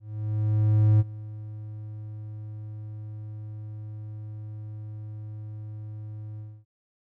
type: tone with ADSR envelope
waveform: triangle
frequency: 106.9 Hz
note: A2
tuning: 49 cents flat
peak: -13 dBFS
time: 0-6.65 s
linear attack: 1000 ms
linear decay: 31 ms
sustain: -20 dB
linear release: 260 ms
effects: none